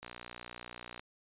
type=click train; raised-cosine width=0.3 ms; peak=-28 dBFS; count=59; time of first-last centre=0.03-0.995 s; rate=60.1 Hz; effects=resampled to 8000 Hz